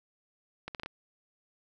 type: accelerating click train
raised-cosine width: 0.3 ms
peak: -22 dBFS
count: 5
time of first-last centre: 0.68-0.86 s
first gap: 68 ms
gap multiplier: 0.73
effects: none